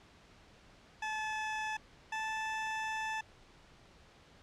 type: tone pair in turn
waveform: 20% pulse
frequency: 865 / 876.6 Hz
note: A5 / A5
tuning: -30 / -7 cents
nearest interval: unison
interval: 23 cents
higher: second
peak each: -30 / -30 dBFS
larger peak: neither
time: 1.02-1.77 / 2.12-3.21 s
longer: second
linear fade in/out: 5 ms
effects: pink hiss -60 dBFS RMS until 4.42 s + low-pass 5000 Hz 12 dB/octave